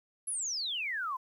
sine exponential sweep, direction down, 11175 to 987.8 Hz, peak -32 dBFS, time 0.27-1.17 s, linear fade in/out 10 ms, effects 11-bit

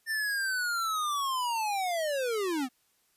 square linear sweep, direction down, 1801 to 240 Hz, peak -29 dBFS, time 0.06-2.69 s, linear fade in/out 50 ms, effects white hiss -70 dBFS RMS until 3.16 s + resampled to 32000 Hz

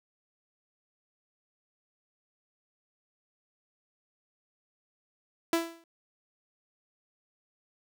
sawtooth tone with exponential decay, 333.2 Hz, E4, 19 cents sharp, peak -18 dBFS, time 5.53-5.84 s, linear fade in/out 2 ms, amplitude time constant 66 ms, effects none

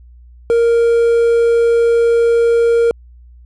triangle tone with quantisation, 466.2 Hz, A#4, in tune, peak -7 dBFS, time 0.5-2.91 s, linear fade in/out 0 ms, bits 6, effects added 60 Hz sine -38 dBFS peak until 3.45 s + resampled to 22050 Hz

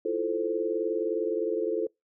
sine chord, F major seventh, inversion third, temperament equal, 329.6 / 349.2 / 440 / 523.3 Hz, E4 / F4 / A4 / C5, 0 / 0 / 0 / 0 cents, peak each -34 / -32 / -28 / -34 dBFS, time 0.05-1.87 s, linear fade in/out 5 ms, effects noise-tail reverb RT60 0.2 s tail -26 dB re dry

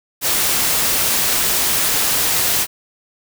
white noise, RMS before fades -17 dBFS, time 0.21-2.67 s, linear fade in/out 50 ms, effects none

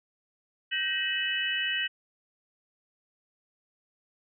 sine tone cluster, 1557 / 1890 / 2583 / 2969 Hz, G6 / A#6 / E7 / F#7, -12 / +23 / -36 / +5 cents, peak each -35 / -32 / -34 / -30 dBFS, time 0.71-1.88 s, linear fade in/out 20 ms, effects none

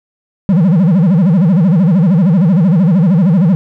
triangle tone with vibrato, 176.6 Hz, F3, 20 cents sharp, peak -4 dBFS, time 0.49-3.55 s, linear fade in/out 0 ms, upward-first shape sine, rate 13 Hz, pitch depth 250 cents each way, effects none

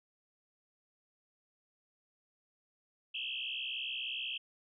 sine tone with frequency modulation, 2932 Hz, F#7, 16 cents flat, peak -36 dBFS, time 3.14-4.38 s, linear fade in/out 10 ms, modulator 63.3 Hz, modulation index 5.3, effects none

